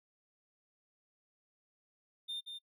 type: tone with echo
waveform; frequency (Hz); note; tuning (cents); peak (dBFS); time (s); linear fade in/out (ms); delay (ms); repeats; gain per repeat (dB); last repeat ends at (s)
triangle; 3619; A7; +48; -36; 2.28-2.41; 20; 180; 1; -5; 2.59
effects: noise-tail reverb RT60 0.1 s tail -26 dB re dry